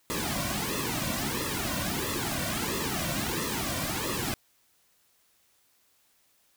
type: noise with flanger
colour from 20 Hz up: pink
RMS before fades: -31 dBFS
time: 0.1-4.34 s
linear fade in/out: 0 ms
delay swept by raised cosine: 1.3 to 2.4 ms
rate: 1.5 Hz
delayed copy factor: -1
effects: white hiss -67 dBFS RMS until 6.56 s